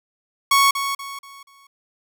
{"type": "tone with echo", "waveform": "sawtooth", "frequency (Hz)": 1108.7, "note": "C#6", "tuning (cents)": 0, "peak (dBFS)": -9, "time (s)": [0.51, 0.71], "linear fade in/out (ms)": 5, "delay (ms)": 240, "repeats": 4, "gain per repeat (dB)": -9, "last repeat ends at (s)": 1.67, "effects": []}